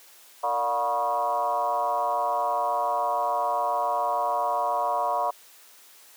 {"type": "tone with frequency modulation", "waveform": "sine", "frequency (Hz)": 841, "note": "G#5", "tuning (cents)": 22, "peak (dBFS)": -22, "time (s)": [0.43, 5.31], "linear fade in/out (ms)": 10, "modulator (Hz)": 127, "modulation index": 2.2, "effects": ["white hiss -52 dBFS RMS until 6.16 s", "high-pass 400 Hz 12 dB/octave"]}